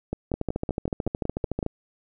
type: two click trains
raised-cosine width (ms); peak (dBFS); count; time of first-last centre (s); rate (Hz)
2; -14 / -13; 9 / 19; 0.13-1.628 / 0.34-1.664; 5.34 / 13.6
effects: none